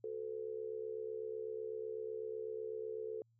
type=tone with amplitude modulation; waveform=sine; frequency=440 Hz; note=A4; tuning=in tune; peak=-36 dBFS; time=0.04-3.22 s; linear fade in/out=2 ms; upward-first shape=sine; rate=68 Hz; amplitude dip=80%; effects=added 115 Hz sine -70 dBFS peak until 3.39 s